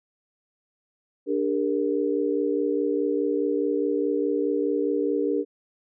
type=chord; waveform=sine; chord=G minor; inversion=second; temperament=equal with one note detuned; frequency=293.7 / 401.4 / 466.2 Hz; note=D4 / G4 / Bb4; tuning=0 / +41 / 0 cents; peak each=-26 dBFS; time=1.26-5.45 s; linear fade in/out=50 ms; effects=none